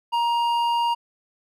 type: tone with hard clipping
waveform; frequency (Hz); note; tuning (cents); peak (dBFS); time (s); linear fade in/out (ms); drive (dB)
sine; 941; A#5; +16; -21; 0.12-0.95; 20; 8
effects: none